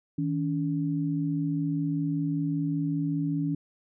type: tone pair together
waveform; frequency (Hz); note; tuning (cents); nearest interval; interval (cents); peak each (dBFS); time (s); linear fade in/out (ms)
sine; 158.8 / 283.9; D#3 / C#4; +36 / +41; minor seventh; 1005; -28; 0.18-3.55; 5
effects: none